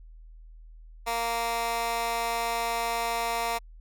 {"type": "tone with high-pass filter", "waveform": "15% pulse", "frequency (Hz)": 232.2, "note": "A#3", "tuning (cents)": -7, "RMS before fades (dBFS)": -29, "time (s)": [1.06, 3.59], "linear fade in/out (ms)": 20, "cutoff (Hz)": 810, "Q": 1.2, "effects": ["added 40 Hz sine -45 dBFS peak until 3.8 s"]}